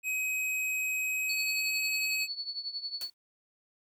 square tone with pitch glide, 2531 to 2547 Hz, D#7 to D#7, +29 to +40 cents, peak -30 dBFS, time 0.03-2.28 s, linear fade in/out 50 ms, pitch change +11 cents, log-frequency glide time 1-1.83 s
sine tone with tremolo, 4435 Hz, C#8, in tune, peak -31 dBFS, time 1.29-3.1 s, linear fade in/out 5 ms, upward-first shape triangle, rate 11 Hz, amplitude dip 85%
white noise with exponential decay, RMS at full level -40 dBFS, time 3.01-3.14 s, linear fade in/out 2 ms, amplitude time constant 28 ms
effects none

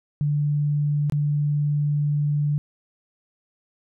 sine tone with dropouts, 146.83 Hz, D3, in tune, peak -19 dBFS, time 0.21-2.58 s, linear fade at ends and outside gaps 0 ms, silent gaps 1.098-1.122 s, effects none

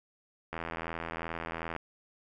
click train, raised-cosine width 0.5 ms, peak -21 dBFS, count 103, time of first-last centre 0.53-1.763 s, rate 82.7 Hz, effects none

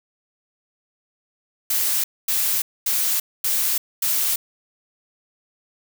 blue noise bursts, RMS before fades -21 dBFS, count 5, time 1.7-4.36 s, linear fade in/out 5 ms, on 340 ms, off 240 ms, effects none

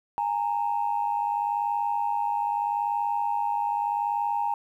sine tone pair together, 823 / 923.8 Hz, G#5 / A#5, -16 / -16 cents, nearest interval major second, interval 200 cents, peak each -26 dBFS, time 0.18-4.54 s, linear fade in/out 0 ms, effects tanh soft clip ceiling -17 dBFS + 10-bit

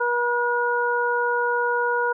harmonic tone, 481.6 Hz, B4, 44 cents flat, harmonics 1 / 2 / 3, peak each -24 / -24 / -24 dBFS, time 0-2.13 s, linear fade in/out 10 ms, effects none

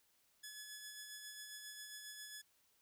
10% pulse tone with tremolo, 1706 Hz, G#6, 46 cents sharp, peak -39 dBFS, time 0.43-2.42 s, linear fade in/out 10 ms, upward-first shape sine, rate 7.4 Hz, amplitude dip 35%, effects white hiss -75 dBFS RMS until 2.81 s

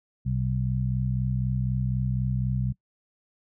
harmonic tone, 64 Hz, C2, 38 cents flat, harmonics 1 / 2 / 3, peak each -31 / -25 / -32 dBFS, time 0.25-2.73 s, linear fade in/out 20 ms, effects noise-tail reverb RT60 0.1 s tail -21 dB re dry

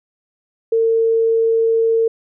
sine tone, 453.2 Hz, A#4, 49 cents flat, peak -12 dBFS, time 0.72-2.08 s, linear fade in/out 5 ms, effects none

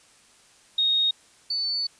sine tone pair in turn, 3729 / 4498 Hz, A#7 / C#8, 0 / +24 cents, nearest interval minor third, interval 324 cents, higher second, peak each -19 / -24 dBFS, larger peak first, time 0.78-1.11 / 1.5-1.87 s, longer second, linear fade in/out 5 ms, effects white hiss -56 dBFS RMS until 1.99 s + resampled to 22050 Hz

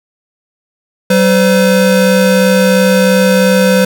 square tone pair together, 190.5 / 508.6 Hz, G3 / C5, -49 / -49 cents, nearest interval octave + perfect fourth, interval 1700 cents, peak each -10 dBFS, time 1.1-3.85 s, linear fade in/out 5 ms, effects none

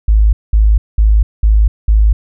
sine tone bursts, 53.1 Hz, G#1, 39 cents sharp, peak -5 dBFS, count 5, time 0.08-2.13 s, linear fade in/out 5 ms, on 250 ms, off 200 ms, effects none

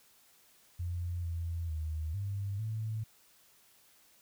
sine tone with pitch steps, 87.3 / 84.1 / 78.3 / 99.7 / 109.8 Hz, F2 / E2 / D#2 / G2 / A2, 0 / +35 / +11 / +30 / -3 cents, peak -33 dBFS, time 0.79-3.04 s, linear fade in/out 10 ms, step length 450 ms, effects white hiss -64 dBFS RMS until 4.21 s

